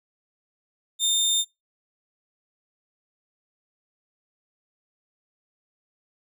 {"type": "tone", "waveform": "25% pulse", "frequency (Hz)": 3625, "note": "A#7", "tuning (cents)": -49, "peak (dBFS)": -16, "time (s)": [0.99, 1.45], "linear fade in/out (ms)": 50, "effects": ["noise-tail reverb RT60 0.2 s tail -24 dB re dry"]}